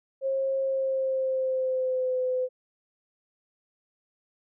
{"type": "tone with pitch glide", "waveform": "sine", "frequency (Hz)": [537, 508.9], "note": ["C5", "C5"], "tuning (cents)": [45, -48], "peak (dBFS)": -24, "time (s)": [0.21, 2.49], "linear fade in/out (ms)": 50, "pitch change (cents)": -93, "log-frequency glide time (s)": [0.61, 2.19], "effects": []}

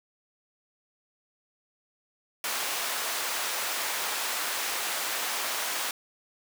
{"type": "high-pass noise", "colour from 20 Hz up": "pink", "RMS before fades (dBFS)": -31, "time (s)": [2.44, 5.91], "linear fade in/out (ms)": 2, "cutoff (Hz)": 810, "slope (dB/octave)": 12, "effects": []}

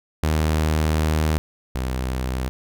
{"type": "tone pair in turn", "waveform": "sawtooth", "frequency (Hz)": [77.78, 63.88], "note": ["D#2", "C2"], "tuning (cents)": [0, -41], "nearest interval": "minor third", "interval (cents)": 341, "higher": "first", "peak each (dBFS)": [-14, -19], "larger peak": "first", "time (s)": [[0.23, 1.38], [1.75, 2.49]], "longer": "first", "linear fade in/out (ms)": 0, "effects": []}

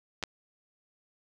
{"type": "clicks", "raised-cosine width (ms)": 0.2, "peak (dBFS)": [-21, -13], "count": 2, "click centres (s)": [0.227, 0.237], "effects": []}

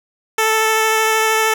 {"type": "tone with vibrato", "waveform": "10% pulse", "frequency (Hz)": 440, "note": "A4", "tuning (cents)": 0, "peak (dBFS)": -5, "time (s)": [0.38, 1.54], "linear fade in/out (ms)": 5, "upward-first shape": "triangle", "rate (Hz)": 13, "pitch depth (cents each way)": 12, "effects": []}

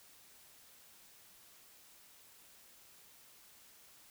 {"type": "silence", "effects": ["white hiss -61 dBFS RMS until 4.1 s"]}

